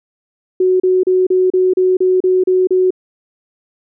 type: tone bursts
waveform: sine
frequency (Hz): 370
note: F#4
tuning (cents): 0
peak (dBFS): -9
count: 10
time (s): 0.6-2.906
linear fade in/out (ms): 5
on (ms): 200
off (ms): 34
effects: none